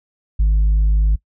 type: tone with tanh clipping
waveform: sine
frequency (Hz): 51.91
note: G#1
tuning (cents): 0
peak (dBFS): -12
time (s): 0.39-1.16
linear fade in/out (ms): 10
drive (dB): 2
effects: noise-tail reverb RT60 0.1 s tail -21 dB re dry